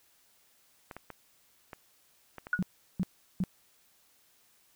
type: clicks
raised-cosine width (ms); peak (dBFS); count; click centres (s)
0.5; -27; 6; 0.912 / 0.966 / 1.103 / 1.732 / 2.383 / 2.469
type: tone with exponential decay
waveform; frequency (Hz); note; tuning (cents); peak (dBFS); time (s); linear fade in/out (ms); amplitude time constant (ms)
sine; 1456; F#6; -28; -21; 2.53-2.62; 2; 18
type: tone bursts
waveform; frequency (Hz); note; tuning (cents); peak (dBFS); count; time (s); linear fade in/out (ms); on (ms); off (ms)
sine; 184.5; F#3; -5; -26; 3; 2.59-3.438; 0; 36; 370
effects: white hiss -66 dBFS RMS until 4.75 s